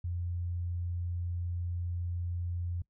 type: tone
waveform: sine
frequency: 87.31 Hz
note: F2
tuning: in tune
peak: -32 dBFS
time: 0.04-2.82 s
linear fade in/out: 5 ms
effects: noise-tail reverb RT60 0.1 s tail -21 dB re dry